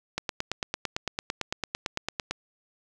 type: click train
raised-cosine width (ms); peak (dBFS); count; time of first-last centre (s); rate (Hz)
0.2; -11; 20; 0.18-2.31; 8.92
effects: none